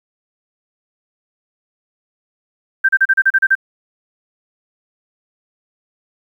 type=tone bursts; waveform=sine; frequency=1568 Hz; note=G6; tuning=in tune; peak=-8 dBFS; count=9; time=2.84-3.553 s; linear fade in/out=10 ms; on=49 ms; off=34 ms; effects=8-bit